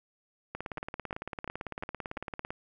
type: two click trains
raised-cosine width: 0.5 ms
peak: -21 / -22 dBFS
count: 36 / 5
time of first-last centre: 0.55-2.505 / 0.78-2.174 s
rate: 17.9 / 2.87 Hz
effects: none